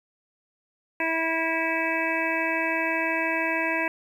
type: harmonic tone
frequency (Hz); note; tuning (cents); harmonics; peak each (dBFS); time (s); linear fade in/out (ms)
326.1; E4; -19; 1 / 2 / 3 / 5 / 6 / 7 / 8; -31 / -31 / -31 / -31 / -31 / -31 / -31; 1-3.88; 2
effects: 9-bit